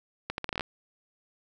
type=accelerating click train; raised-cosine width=0.3 ms; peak=-15 dBFS; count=9; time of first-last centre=0.3-0.609 s; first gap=81 ms; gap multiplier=0.77; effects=none